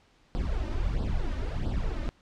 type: noise with flanger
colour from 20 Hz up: brown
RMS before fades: -29 dBFS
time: 0.35-2.09 s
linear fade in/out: 0 ms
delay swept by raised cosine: 0.22 to 3.32 ms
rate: 1.5 Hz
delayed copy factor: +0.85
effects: pink hiss -63 dBFS RMS until 2.21 s + low-pass 5000 Hz 12 dB/octave